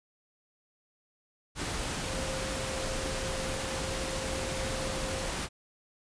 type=tone in noise; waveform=sine; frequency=528 Hz; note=C5; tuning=16 cents sharp; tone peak=-38 dBFS; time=2.04-5.31 s; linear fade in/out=50 ms; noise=pink; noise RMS=-34 dBFS; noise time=1.55-5.49 s; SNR=-7 dB; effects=resampled to 22050 Hz